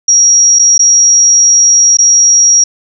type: tone with dropouts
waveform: sine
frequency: 5670 Hz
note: F8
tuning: 25 cents sharp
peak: -3 dBFS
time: 0.08-2.64 s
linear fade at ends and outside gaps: 5 ms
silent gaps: 0.589-0.593 / 0.78-0.792 / 1.971-1.986 s
effects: none